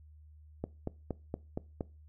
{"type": "click train", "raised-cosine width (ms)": 2, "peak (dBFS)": -21, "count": 6, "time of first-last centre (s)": [0.64, 1.808], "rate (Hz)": 4.28, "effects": ["noise-tail reverb RT60 0.3 s tail -21 dB re dry", "added 76 Hz sine -53 dBFS peak until 2.08 s"]}